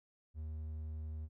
triangle tone, 77.78 Hz, D#2, in tune, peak -38 dBFS, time 0.34-1.29 s, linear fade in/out 50 ms, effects none

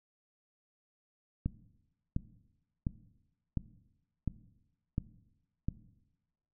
click train, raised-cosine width 5 ms, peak -19 dBFS, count 7, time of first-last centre 1.46-5.685 s, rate 1.42 Hz, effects noise-tail reverb RT60 1.0 s tail -17 dB re dry

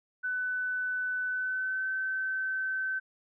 sine tone with pitch glide, 1500 to 1535.1 Hz, F#6 to G6, +23 to -37 cents, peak -29 dBFS, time 0.23-3 s, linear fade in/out 20 ms, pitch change +40 cents, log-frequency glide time 1.25-1.89 s, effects none

